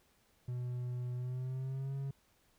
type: tone with pitch glide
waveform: triangle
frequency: 123.6 to 137.14 Hz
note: B2 to C#3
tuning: +2 to -18 cents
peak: -34 dBFS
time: 0.48-2.11 s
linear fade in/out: 5 ms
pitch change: +180 cents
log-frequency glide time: 1.15-1.95 s
effects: pink hiss -71 dBFS RMS until 2.58 s